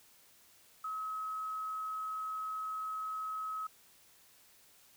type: tone with quantisation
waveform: sine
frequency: 1280 Hz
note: D#6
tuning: 49 cents sharp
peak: -36 dBFS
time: 0.84-3.67 s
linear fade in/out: 5 ms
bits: 10
effects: white hiss -63 dBFS RMS until 4.96 s